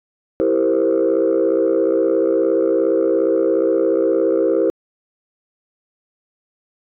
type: chord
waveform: sine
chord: C dominant seventh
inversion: first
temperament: equal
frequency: 329.6 / 392 / 466.2 / 523.3 Hz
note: E4 / G4 / Bb4 / C5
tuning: 0 / 0 / 0 / 0 cents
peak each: -18 dBFS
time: 0.4-4.7 s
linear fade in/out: 0 ms
effects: tanh soft clip ceiling -8 dBFS